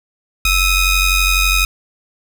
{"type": "ring-modulated tone", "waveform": "sawtooth", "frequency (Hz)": 1266, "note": "D#6", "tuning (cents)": 30, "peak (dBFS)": -5, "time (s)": [0.45, 1.65], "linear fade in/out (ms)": 2, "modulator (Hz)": 1220, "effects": []}